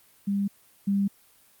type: tone pair in turn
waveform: sine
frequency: 199.8 / 198.87 Hz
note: G3 / G3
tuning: +33 / +25 cents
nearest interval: unison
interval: 8 cents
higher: first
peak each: -23 / -21 dBFS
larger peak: second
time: 0.27-0.48 / 0.87-1.08 s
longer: neither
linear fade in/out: 10 ms
effects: white hiss -59 dBFS RMS until 1.6 s + Opus 32 kbps